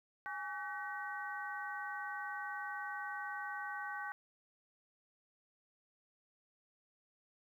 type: harmonic tone with a mistuned harmonic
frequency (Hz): 380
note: F#4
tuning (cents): +46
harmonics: 2 / 3 / 4 / 5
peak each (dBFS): -45 / -47 / -43 / -48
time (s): 0.26-4.12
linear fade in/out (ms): 0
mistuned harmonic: 2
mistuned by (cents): +140
effects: 12-bit